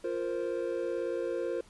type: chord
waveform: triangle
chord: F suspended fourth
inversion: none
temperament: just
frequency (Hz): 349.2 / 465.6 / 523.8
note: F4 / Bb4 / C5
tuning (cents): 0 / -2 / +2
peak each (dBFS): -33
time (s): 0.04-1.61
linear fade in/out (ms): 5
effects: pink hiss -59 dBFS RMS until 1.69 s + resampled to 24000 Hz